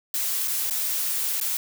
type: noise with dropouts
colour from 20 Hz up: blue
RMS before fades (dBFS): -26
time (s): 0.14-1.57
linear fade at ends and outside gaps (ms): 1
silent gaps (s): 0.476-0.48 / 0.699-0.708 / 1.401-1.412
effects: none